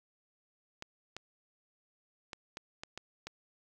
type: clicks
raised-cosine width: 0.2 ms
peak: -24 dBFS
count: 7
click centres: 0.824 / 1.166 / 2.332 / 2.571 / 2.835 / 2.976 / 3.27 s
effects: 9-bit